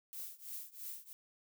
violet noise with tremolo, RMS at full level -43 dBFS, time 0.13-1.13 s, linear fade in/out 0 ms, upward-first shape triangle, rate 3 Hz, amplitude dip 95%, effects none

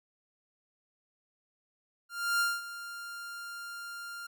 45% pulse tone with ADSR envelope, 1396.9 Hz, F6, in tune, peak -25 dBFS, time 2.09-4.27 s, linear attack 310 ms, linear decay 210 ms, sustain -15 dB, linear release 9 ms, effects none

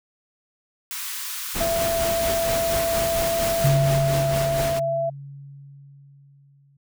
white high-pass noise, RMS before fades -31 dBFS, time 0.91-3.68 s, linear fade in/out 0 ms, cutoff 1000 Hz, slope 48 dB/octave
pink noise with tremolo, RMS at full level -27 dBFS, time 1.54-4.8 s, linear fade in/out 20 ms, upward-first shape sine, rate 4.3 Hz, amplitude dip 45%
sine tone, 669 Hz, E5, 25 cents sharp, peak -21 dBFS, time 1.6-5.1 s, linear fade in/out 10 ms
sine tone with exponential decay, 140 Hz, C#3, 18 cents sharp, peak -15 dBFS, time 3.64-6.77 s, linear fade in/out 5 ms, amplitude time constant 680 ms
effects none

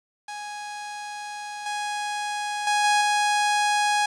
sawtooth tone with level steps, 830.6 Hz, G#5, in tune, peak -29 / -23 / -16 / -14 / -16 dBFS, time 0.28-4.06 s, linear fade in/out 5 ms, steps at 1.66 / 2.67 / 2.84 / 3.01 s, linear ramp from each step 2 ms, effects resampled to 22050 Hz + 8-bit

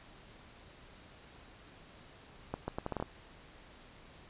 accelerating click train, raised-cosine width 1 ms, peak -21 dBFS, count 8, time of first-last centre 2.54-3.025 s, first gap 140 ms, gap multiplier 0.75, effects pink hiss -56 dBFS RMS until 4.29 s + resampled to 8000 Hz

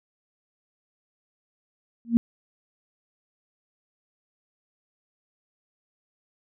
sine tone with exponential growth, 233.1 Hz, A#3, in tune, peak -10 dBFS, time 2.05-2.17 s, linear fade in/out 0 ms, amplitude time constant 26 ms, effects none

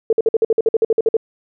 sine tone bursts, 447.5 Hz, A4, 29 cents sharp, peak -10 dBFS, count 14, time 0.1-1.168 s, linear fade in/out 2 ms, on 28 ms, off 52 ms, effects none

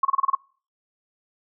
sine tone bursts, 1083 Hz, C#6, 41 cents flat, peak -15 dBFS, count 7, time 0.03-0.351 s, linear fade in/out 5 ms, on 21 ms, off 29 ms, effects noise-tail reverb RT60 0.4 s tail -25 dB re dry

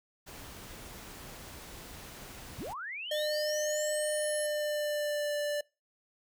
pink noise, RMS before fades -47 dBFS, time 0.26-2.74 s, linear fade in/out 20 ms
sine linear sweep, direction up, 59.3 to 11175 Hz, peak -37 dBFS, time 2.58-4.47 s, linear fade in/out 10 ms
square tone with pitch glide, 605 to 588.1 Hz, D#5 to D5, -49 to +2 cents, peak -31 dBFS, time 3.11-5.61 s, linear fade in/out 5 ms, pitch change -49 cents, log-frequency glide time 4.11-5.36 s
effects noise-tail reverb RT60 0.3 s tail -26 dB re dry

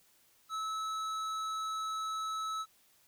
sine tone with hard clipping, 1300 Hz, E6, 24 cents flat, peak -36 dBFS, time 0.49-2.66 s, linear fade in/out 50 ms, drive 11 dB, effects white hiss -67 dBFS RMS until 3.07 s

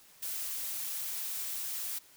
blue noise, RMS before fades -37 dBFS, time 0.22-1.99 s, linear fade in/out 10 ms, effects white hiss -59 dBFS RMS until 2.16 s

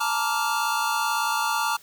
square chord, Bb major seventh, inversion third, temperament just, 874.1 / 932.3 / 1165.4 / 1398.5 Hz, A5 / Bb5 / D6 / F6, -12 / 0 / -14 / +2 cents, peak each -29 dBFS, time 0-1.77 s, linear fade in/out 10 ms, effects white hiss -52 dBFS RMS until 1.82 s

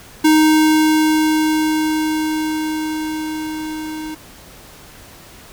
square tone with level ramp, 311.1 Hz, D#4, in tune, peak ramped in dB -9 to -26 dBFS, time 0.24-4.15 s, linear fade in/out 10 ms, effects pink hiss -41 dBFS RMS until 5.52 s

